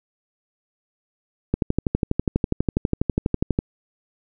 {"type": "click train", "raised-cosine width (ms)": 3, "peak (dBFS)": -6, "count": 26, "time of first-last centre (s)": [1.54, 3.589], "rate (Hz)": 12.2, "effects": []}